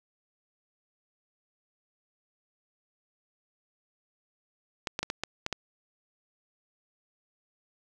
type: clicks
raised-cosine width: 0.2 ms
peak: -13 dBFS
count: 7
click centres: 4.872 / 4.991 / 5.03 / 5.101 / 5.236 / 5.464 / 5.527 s
effects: none